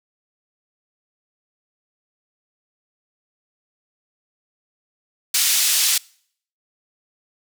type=band-pass noise; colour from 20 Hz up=pink; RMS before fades=-18 dBFS; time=5.34-5.98 s; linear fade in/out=5 ms; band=3800 to 15000 Hz; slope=12 dB/octave; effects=noise-tail reverb RT60 0.6 s tail -25 dB re dry